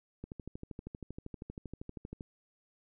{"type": "click train", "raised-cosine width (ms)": 3, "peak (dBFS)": -29, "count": 26, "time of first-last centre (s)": [0.24, 2.209], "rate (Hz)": 12.7, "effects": []}